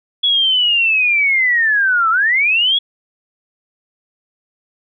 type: linear two-way sweep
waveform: sine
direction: down then up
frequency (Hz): 3391 to 1288 to 3391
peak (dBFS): -11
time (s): 0.23-2.79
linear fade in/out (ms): 10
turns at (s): 2.1
effects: none